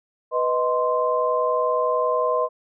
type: tone cluster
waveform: sine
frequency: 495.2 / 626 / 1043 Hz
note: B4 / D#5 / C6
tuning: +5 / +10 / -6 cents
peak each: -23 dBFS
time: 0.31-2.49 s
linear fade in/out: 50 ms
effects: none